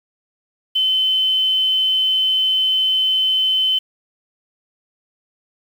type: tone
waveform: sine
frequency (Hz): 3057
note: G7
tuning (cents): -44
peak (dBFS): -14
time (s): 0.75-3.79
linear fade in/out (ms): 10
effects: 7-bit